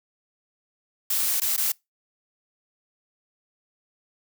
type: noise with dropouts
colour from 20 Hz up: blue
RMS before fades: -24 dBFS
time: 1.1-1.72 s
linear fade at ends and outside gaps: 5 ms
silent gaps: 1.401-1.416 / 1.565-1.577 s
effects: noise-tail reverb RT60 0.2 s tail -25 dB re dry